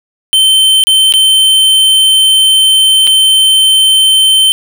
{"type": "tone with dropouts", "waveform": "square", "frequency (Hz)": 3094, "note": "G7", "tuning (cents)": -23, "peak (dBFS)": -5, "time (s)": [0.33, 4.52], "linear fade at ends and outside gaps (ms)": 0, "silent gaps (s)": [[0.838, 0.87], [1.124, 1.138], [3.07, 3.074]], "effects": []}